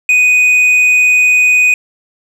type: tone with tanh clipping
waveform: sine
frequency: 2489 Hz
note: D#7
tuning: in tune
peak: -7 dBFS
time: 0.09-1.74 s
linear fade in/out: 2 ms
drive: 5 dB
effects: none